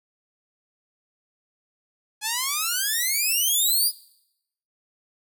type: exponential sweep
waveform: 5% pulse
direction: up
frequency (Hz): 832 to 5010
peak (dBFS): -12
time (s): 2.21-3.92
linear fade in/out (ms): 50
effects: noise-tail reverb RT60 0.8 s tail -21 dB re dry